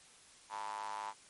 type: tone with high-pass filter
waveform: square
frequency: 52 Hz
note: G#1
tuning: 3 cents sharp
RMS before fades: -42 dBFS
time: 0.49-1.14 s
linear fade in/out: 50 ms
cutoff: 930 Hz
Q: 9.9
effects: white hiss -60 dBFS RMS until 1.29 s + MP3 48 kbps